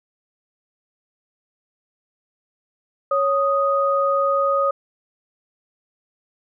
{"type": "tone pair together", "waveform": "sine", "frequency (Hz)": [554.4, 1244.6], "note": ["C#5", "D#6"], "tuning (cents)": [0, 0], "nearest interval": "octave + major second", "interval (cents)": 1400, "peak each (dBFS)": -19, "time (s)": [3.11, 4.71], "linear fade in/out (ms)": 5, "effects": []}